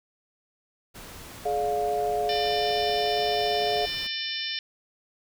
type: noise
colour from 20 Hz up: pink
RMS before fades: -43 dBFS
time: 0.94-4.08 s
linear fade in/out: 20 ms
type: chord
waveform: sine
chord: D diminished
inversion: second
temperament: just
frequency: 422.9 / 587.3 / 704.8 Hz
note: Ab4 / D5 / F5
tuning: +31 / 0 / +16 cents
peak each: -28 / -32 / -26 dBFS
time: 1.45-3.86 s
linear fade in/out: 10 ms
type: harmonic tone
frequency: 597 Hz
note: D5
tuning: 28 cents sharp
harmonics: 3 / 4 / 5 / 6 / 7 / 8 / 9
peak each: -38 / -38 / -34 / -35 / -40 / -40 / -35 dBFS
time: 2.29-4.59 s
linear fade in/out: 2 ms
effects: none